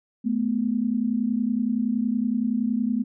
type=tone pair together; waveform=sine; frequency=216.2 / 246.9 Hz; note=A3 / B3; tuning=-30 / 0 cents; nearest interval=major second; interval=230 cents; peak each=-24 dBFS; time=0.24-3.04 s; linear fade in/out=20 ms; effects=none